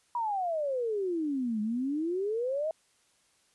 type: exponential two-way sweep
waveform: sine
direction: down then up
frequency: 980 to 207.7 to 651 Hz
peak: -28 dBFS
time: 0.15-2.71 s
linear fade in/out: 2 ms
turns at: 1.61 s
effects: white hiss -68 dBFS RMS until 3.54 s + resampled to 24000 Hz